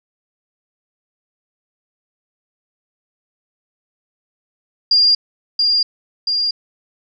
sine tone with echo, 4806 Hz, D8, 39 cents sharp, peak -9 dBFS, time 4.91-5.15 s, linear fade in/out 5 ms, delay 680 ms, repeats 2, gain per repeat -3 dB, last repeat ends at 6.51 s, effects none

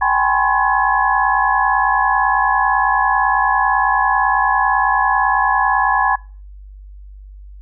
sine tone cluster, 777 / 835 / 1005 / 1075 / 1693 Hz, G5 / G#5 / B5 / C6 / G#6, -16 / +9 / +30 / +47 / +33 cents, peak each -19 dBFS, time 0.01-6.16 s, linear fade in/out 10 ms, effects noise-tail reverb RT60 0.4 s tail -25 dB re dry + added 49 Hz sine -34 dBFS peak until 7.61 s

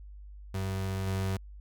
35% pulse tone with level steps, 95.6 Hz, G2, 43 cents flat, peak -29 / -27 dBFS, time 0.54-1.37 s, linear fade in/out 5 ms, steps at 1.07 s, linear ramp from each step 2 ms, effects added 50 Hz sine -44 dBFS peak until 1.6 s

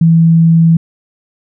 sine tone, 164.81 Hz, E3, in tune, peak -4 dBFS, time 0.01-0.77 s, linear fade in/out 5 ms, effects none

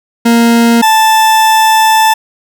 40% pulse tone pair in turn, 233.1 / 880.1 Hz, A#3 / A5, 0 / 0 cents, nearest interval octave + major seventh, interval 2300 cents, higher second, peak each -4 dBFS, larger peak neither, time 0.25-0.82 / 0.82-2.14 s, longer second, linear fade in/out 10 ms, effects none

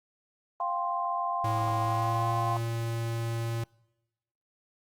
sine chord, F suspended second, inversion none, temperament just, 698.5 / 785.8 / 1047.7 Hz, F5 / G5 / C6, 0 / +4 / +2 cents, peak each -32 / -35 / -30 dBFS, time 0.6-2.57 s, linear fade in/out 2 ms
square tone with pitch glide, 110 to 115.4 Hz, A2 to A#2, 0 to -17 cents, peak -30 dBFS, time 1.44-3.64 s, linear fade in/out 5 ms, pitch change +83 cents, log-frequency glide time 1.78-2.3 s
effects noise-tail reverb RT60 1.0 s tail -26 dB re dry + Opus 24 kbps

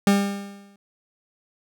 40% pulse tone with exponential decay, 200 Hz, G3, 35 cents sharp, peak -12 dBFS, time 0.07-0.76 s, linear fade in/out 2 ms, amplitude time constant 150 ms, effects none

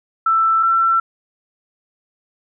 sine tone pair in turn, 1328 / 1345 Hz, E6 / E6, +12 / +34 cents, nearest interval unison, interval 22 cents, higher second, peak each -12 / -12 dBFS, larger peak neither, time 0.26-0.63 / 0.63-1 s, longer neither, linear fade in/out 5 ms, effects none

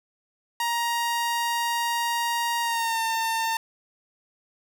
sawtooth tone with pitch glide, 940 to 903.3 Hz, A#5 to A5, +14 to +45 cents, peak -20 dBFS, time 0.6-3.57 s, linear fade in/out 2 ms, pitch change -69 cents, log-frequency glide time 2.61-3.01 s, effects none

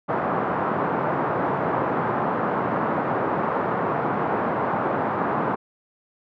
white band-pass noise, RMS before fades -24 dBFS, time 0.08-5.56 s, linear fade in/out 20 ms, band 120 to 1200 Hz, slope 24 dB/octave, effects none

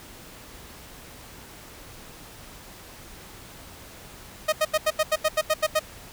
sawtooth tone bursts, 622 Hz, D#5, 1 cent flat, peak -15 dBFS, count 11, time 4.48-5.795 s, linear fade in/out 10 ms, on 45 ms, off 82 ms, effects pink hiss -45 dBFS RMS until 6.12 s

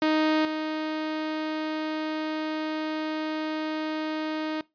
sawtooth tone with level steps, 311.1 Hz, D#4, in tune, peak -17 / -24 dBFS, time 0.02-4.61 s, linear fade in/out 2 ms, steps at 0.45 s, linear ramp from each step 2 ms, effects noise-tail reverb RT60 0.2 s tail -21 dB re dry + resampled to 11025 Hz

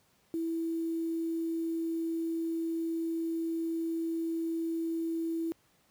sine tone with quantisation, 329.4 Hz, E4, 1 cent flat, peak -30 dBFS, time 0.34-5.52 s, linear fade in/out 0 ms, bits 9, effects pink hiss -68 dBFS RMS until 5.9 s + high-pass 80 Hz 12 dB/octave

